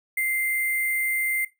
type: tone with sample-and-hold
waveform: sine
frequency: 2087 Hz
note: C7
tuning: 5 cents flat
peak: -22 dBFS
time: 0.17-1.45 s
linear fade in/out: 5 ms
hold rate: 11025 Hz
effects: noise-tail reverb RT60 0.2 s tail -17 dB re dry